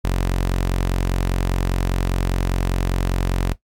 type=tone; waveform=sawtooth; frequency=45 Hz; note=F#1; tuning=47 cents flat; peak=-14 dBFS; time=0.04-3.54 s; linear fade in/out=10 ms; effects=noise-tail reverb RT60 0.1 s tail -17 dB re dry + AAC 64 kbps